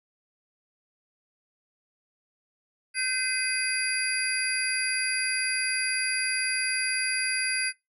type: tone cluster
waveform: sine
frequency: 1540 / 2044 / 2526 / 4779 / 10280 Hz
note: G6 / C7 / D#7 / D8 / E9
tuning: -31 / -41 / +26 / +29 / -45 cents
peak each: -31 dBFS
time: 2.94-7.73 s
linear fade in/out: 50 ms
effects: noise-tail reverb RT60 0.2 s tail -22 dB re dry + tanh soft clip ceiling -13 dBFS